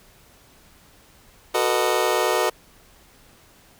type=chord; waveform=25% pulse; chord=B dominant seventh; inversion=second; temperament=just; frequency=370.4 / 444.5 / 493.9 / 617.4 Hz; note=F#4 / A4 / B4 / D#5; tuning=+2 / +18 / 0 / -14 cents; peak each=-21 dBFS; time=1.54-2.5 s; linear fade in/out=10 ms; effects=pink hiss -53 dBFS RMS until 3.79 s